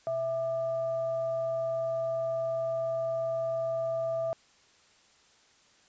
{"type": "tone with frequency modulation", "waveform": "sine", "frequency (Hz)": 659.3, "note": "E5", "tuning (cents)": 0, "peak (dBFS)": -28, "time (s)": [0.07, 4.33], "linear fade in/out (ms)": 0, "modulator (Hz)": 534, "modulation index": 0.26, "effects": ["white hiss -62 dBFS RMS until 5.88 s", "resampled to 16000 Hz"]}